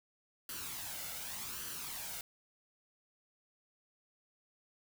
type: noise with flanger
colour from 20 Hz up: white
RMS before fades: -43 dBFS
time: 0.49-2.21 s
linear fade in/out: 2 ms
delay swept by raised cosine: 0.66 to 1.42 ms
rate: 0.86 Hz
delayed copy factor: +0.55
effects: none